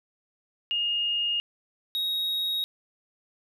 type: tone pair in turn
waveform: sine / triangle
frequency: 2845 / 3777 Hz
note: F7 / A#7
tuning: +31 / +22 cents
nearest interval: perfect fourth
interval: 491 cents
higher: second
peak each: -24 dBFS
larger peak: neither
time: 0.71-1.4 / 1.95-2.64 s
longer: neither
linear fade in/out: 0 ms
effects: none